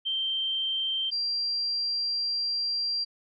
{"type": "tone pair in turn", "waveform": "sine", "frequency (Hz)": [3136, 4740], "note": ["G7", "D8"], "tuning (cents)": [0, 15], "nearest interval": "perfect fifth", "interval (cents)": 715, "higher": "second", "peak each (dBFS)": -26, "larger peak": "neither", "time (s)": [[0.05, 1.11], [1.11, 3.05]], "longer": "second", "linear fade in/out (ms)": 20, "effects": []}